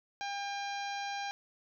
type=harmonic tone; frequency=802 Hz; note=G5; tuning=39 cents sharp; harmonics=1 / 2 / 3 / 4 / 5 / 6 / 7 / 8; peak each=-37 / -43 / -45 / -49 / -47 / -53 / -50 / -56 dBFS; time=0.21-1.31 s; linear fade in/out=0 ms; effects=12-bit